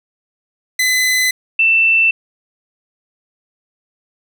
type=tone pair in turn; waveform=sawtooth / sine; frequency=2018 / 2670 Hz; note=B6 / E7; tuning=+37 / +22 cents; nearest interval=perfect fourth; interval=485 cents; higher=second; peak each=-9 / -9 dBFS; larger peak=neither; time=0.79-1.31 / 1.59-2.11 s; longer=neither; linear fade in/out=5 ms; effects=none